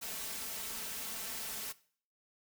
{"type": "noise with comb filter", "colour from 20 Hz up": "white", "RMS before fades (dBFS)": -41, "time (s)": [0.01, 1.73], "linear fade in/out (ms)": 20, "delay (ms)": 4.5, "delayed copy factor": 0.6, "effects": ["noise-tail reverb RT60 0.5 s tail -19 dB re dry"]}